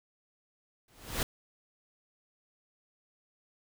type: noise with exponential growth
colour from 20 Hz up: pink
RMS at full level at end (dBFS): -28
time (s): 0.88-1.23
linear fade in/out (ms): 2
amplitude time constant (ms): 76
effects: none